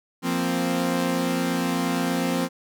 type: chord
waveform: sawtooth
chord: F suspended fourth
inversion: none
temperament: equal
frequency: 174.61 / 233.1 / 261.6 Hz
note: F3 / Bb3 / C4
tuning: 0 / 0 / 0 cents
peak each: -23 / -25 / -21 dBFS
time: 0.22-2.49 s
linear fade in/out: 50 ms
effects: none